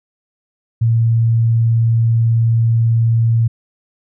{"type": "tone", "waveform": "sine", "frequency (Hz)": 114.8, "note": "A#2", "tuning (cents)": -26, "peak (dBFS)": -10, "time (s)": [0.81, 3.48], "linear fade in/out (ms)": 10, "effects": []}